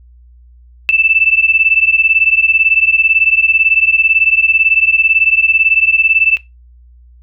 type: beating tone pair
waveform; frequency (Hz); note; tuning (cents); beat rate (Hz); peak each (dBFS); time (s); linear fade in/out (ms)
sine; 2637 / 2655; E7 / E7; 0 / +12; 18; -11; 0.89-6.37; 0
effects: noise-tail reverb RT60 0.2 s tail -18 dB re dry + added 60 Hz sine -39 dBFS peak until 7.22 s